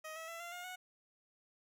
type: tone with pitch steps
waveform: 15% pulse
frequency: 628 / 647.9 / 668.4 / 689.6 / 711.5 / 734 Hz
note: D#5 / E5 / E5 / F5 / F5 / F#5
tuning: +16 / -30 / +24 / -22 / +32 / -14 cents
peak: -38 dBFS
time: 0.04-0.76 s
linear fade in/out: 10 ms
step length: 120 ms
effects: none